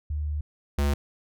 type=tone pair in turn; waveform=sine / square; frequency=74.7 / 71.31 Hz; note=D2 / C#2; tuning=+30 / +50 cents; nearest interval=minor second; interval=80 cents; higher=first; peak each=-26 / -22 dBFS; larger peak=second; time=0.1-0.41 / 0.78-0.94 s; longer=first; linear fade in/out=5 ms; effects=none